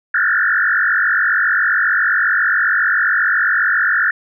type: tone with frequency modulation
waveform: sine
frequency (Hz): 1600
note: G6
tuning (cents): +35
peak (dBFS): -12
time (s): 0.14-4.11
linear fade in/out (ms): 5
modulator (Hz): 47.4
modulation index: 4.7
effects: none